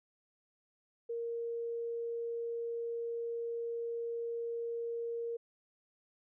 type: tone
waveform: sine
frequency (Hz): 466.2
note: A#4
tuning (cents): 0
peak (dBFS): -35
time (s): 1.09-5.37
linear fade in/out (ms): 10
effects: none